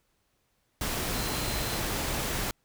sine tone in noise, 4097 Hz, C8, 37 cents flat, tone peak -41 dBFS, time 1.14-1.78 s, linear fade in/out 2 ms, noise pink, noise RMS -31 dBFS, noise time 0.81-2.51 s, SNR -13 dB, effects pink hiss -73 dBFS RMS until 2.64 s

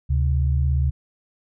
sine tone pair together, 73.48 / 130.81 Hz, D2 / C3, +2 / 0 cents, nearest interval minor seventh, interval 998 cents, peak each -18 / -23 dBFS, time 0.09-0.91 s, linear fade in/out 20 ms, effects none

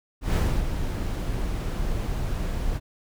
brown noise with ADSR envelope, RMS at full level -19 dBFS, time 0.21-2.8 s, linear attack 130 ms, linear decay 290 ms, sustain -8 dB, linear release 39 ms, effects none

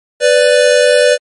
square tone pair together, 497.1 / 587.3 Hz, B4 / D5, +11 / 0 cents, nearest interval minor third, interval 289 cents, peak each -10 dBFS, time 0.2-1.18 s, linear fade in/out 50 ms, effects MP3 48 kbps

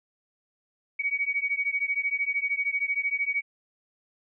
sine beating tone pair, 2247 / 2260 Hz, C#7 / C#7, +23 / +33 cents, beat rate 13 Hz, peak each -28 dBFS, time 0.99-3.42 s, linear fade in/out 10 ms, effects none

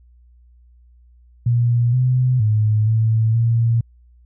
sine tone with pitch steps, 119.4 / 126.9 / 107.5 / 111.4 / 115.8 Hz, A#2 / B2 / A2 / A2 / A#2, +42 / +47 / -40 / +22 / -11 cents, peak -13 dBFS, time 1.46-3.81 s, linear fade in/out 5 ms, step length 470 ms, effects added 60 Hz sine -47 dBFS peak until 4.25 s

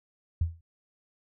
sine tone with exponential decay, 83.2 Hz, E2, 17 cents sharp, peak -20 dBFS, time 0.41-0.61 s, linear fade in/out 5 ms, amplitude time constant 42 ms, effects none

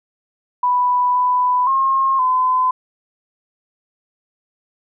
sine tone with pitch steps, 989 / 995 / 1073 / 1018 Hz, B5 / B5 / C6 / C6, +2 / +13 / +43 / -48 cents, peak -13 dBFS, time 0.63-2.71 s, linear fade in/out 5 ms, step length 520 ms, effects none

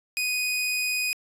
sawtooth tone, 2489 Hz, D#7, in tune, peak -21 dBFS, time 0.17-1.13 s, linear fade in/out 0 ms, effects resampled to 32000 Hz

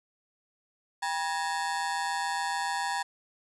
30% pulse ring-modulated tone, 880 Hz, A5, in tune, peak -23 dBFS, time 1.02-3.03 s, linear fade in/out 10 ms, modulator 83.5 Hz, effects resampled to 24000 Hz + 9-bit

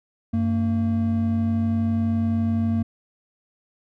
triangle tone pair together, 95.86 / 228 Hz, G2 / A#3, -38 / -38 cents, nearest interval octave + minor third, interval 1500 cents, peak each -22 / -19 dBFS, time 0.33-2.83 s, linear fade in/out 10 ms, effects none

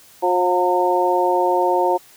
harmonic tone with a mistuned harmonic, 179.1 Hz, F3, 44 cents sharp, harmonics 2 / 3 / 4 / 5, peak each -20 / -21 / -21 / -19 dBFS, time 0.22-1.98 s, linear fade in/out 20 ms, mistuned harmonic 5, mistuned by +26 cents, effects white hiss -48 dBFS RMS until 2.16 s

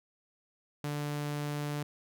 sawtooth tone, 146.83 Hz, D3, in tune, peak -29 dBFS, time 0.84-1.83 s, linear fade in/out 2 ms, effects none

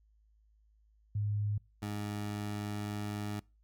sine / 20% pulse tone pair in turn, 103.83 / 103.83 Hz, G#2 / G#2, 0 / 0 cents, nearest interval unison, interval 0 cents, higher neither, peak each -30 / -31 dBFS, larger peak first, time 1.15-1.58 / 1.82-3.4 s, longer second, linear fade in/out 5 ms, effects noise-tail reverb RT60 0.3 s tail -26 dB re dry + added 53 Hz sine -64 dBFS peak until 3.63 s

